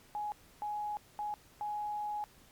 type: tone bursts at uneven times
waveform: sine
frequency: 836 Hz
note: G#5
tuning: 11 cents sharp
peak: -34 dBFS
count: 4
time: 0.15-0.32 / 0.62-0.97 / 1.19-1.34 / 1.61-2.24 s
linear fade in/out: 0 ms
effects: pink hiss -61 dBFS RMS until 2.51 s + MP3 96 kbps